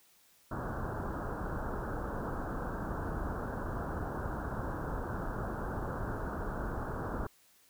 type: low-pass noise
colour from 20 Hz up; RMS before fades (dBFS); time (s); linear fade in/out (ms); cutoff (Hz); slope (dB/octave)
pink; -37; 0.51-7.27; 5; 1600; 96
effects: white hiss -65 dBFS RMS until 7.69 s